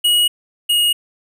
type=tone pair in turn; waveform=square; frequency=2902 / 2874 Hz; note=F#7 / F7; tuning=-34 / +49 cents; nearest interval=unison; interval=17 cents; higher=first; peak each=-12 / -13 dBFS; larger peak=first; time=0.04-0.28 / 0.69-0.93 s; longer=neither; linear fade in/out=10 ms; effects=none